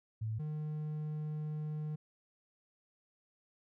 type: tone pair in turn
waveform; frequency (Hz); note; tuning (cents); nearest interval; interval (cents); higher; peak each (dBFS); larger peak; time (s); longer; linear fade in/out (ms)
sine / triangle; 110 / 152.54; A2 / D#3; 0 / -34; tritone; 566; second; -34 / -34; neither; 0.21-0.39 / 0.39-1.96; second; 10
effects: none